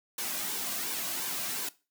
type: noise with flanger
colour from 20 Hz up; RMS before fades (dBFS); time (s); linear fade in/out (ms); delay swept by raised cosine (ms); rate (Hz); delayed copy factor
white; -34; 0.18-1.69; 5; 1.5 to 2.29; 2.8; -0.5
effects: noise-tail reverb RT60 0.3 s tail -19 dB re dry + high-pass 150 Hz 12 dB/octave